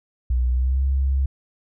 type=tone with pitch glide; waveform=sine; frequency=61.74 to 67.33 Hz; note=B1 to C#2; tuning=0 to -50 cents; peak=-17 dBFS; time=0.3-1.26 s; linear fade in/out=5 ms; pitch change=+150 cents; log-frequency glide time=0.51-0.83 s; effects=none